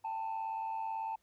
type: tone pair together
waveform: sine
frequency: 790 / 888.1 Hz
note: G5 / A5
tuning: +13 / +16 cents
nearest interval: major second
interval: 203 cents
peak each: -40 / -34 dBFS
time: 0.04-1.16 s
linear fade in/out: 10 ms
effects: tanh soft clip ceiling -32 dBFS + pink hiss -75 dBFS RMS until 1.22 s